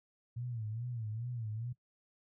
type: tone with vibrato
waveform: sine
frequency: 115 Hz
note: A#2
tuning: 23 cents flat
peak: -37 dBFS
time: 0.36-1.73 s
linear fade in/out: 10 ms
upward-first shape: sine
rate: 2.4 Hz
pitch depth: 130 cents each way
effects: noise-tail reverb RT60 0.1 s tail -18 dB re dry